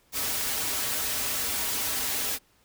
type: noise with comb filter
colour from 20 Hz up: white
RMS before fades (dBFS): -29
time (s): 0.12-2.39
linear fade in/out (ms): 50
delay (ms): 5.7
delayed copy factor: -0.7
effects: pink hiss -64 dBFS RMS until 2.64 s